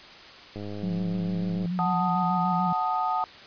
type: click train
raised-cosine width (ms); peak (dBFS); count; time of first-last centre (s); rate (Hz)
2; -24; 114; 0.56-1.657; 103
type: tone with vibrato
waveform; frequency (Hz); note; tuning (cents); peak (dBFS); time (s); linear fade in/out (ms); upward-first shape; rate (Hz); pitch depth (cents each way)
sine; 177.4; F3; +27; -26; 0.83-2.73; 5; square; 6.8; 47
type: chord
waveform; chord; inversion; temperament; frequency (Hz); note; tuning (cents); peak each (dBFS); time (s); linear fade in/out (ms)
sine; D# diminished; first; equal; 740 / 880 / 1244.5; F#5 / A5 / D#6; 0 / 0 / 0; -28; 1.79-3.24; 0
effects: white hiss -46 dBFS RMS until 3.46 s + resampled to 11025 Hz